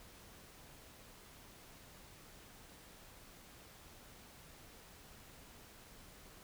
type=silence; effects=pink hiss -58 dBFS RMS until 6.43 s